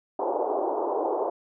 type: band-pass noise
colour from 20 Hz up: pink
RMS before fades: -27 dBFS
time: 0.19-1.3 s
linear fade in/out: 5 ms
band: 340 to 960 Hz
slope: 48 dB/octave
effects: none